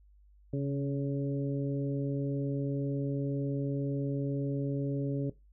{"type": "harmonic tone with a mistuned harmonic", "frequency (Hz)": 140, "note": "C#3", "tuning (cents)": 18, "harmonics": [1, 2, 3, 4], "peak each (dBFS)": [-31, -34, -38, -42], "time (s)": [0.53, 5.3], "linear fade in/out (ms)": 5, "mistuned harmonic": 1, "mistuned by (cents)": -24, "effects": ["noise-tail reverb RT60 0.2 s tail -17 dB re dry", "added 50 Hz sine -57 dBFS peak until 5.52 s"]}